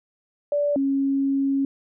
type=tone pair in turn; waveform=sine; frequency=581 / 274.2 Hz; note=D5 / C#4; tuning=-19 / -19 cents; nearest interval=octave + minor second; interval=1300 cents; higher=first; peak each=-19 dBFS; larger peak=neither; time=0.52-0.76 / 0.76-1.65 s; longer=second; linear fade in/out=2 ms; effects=none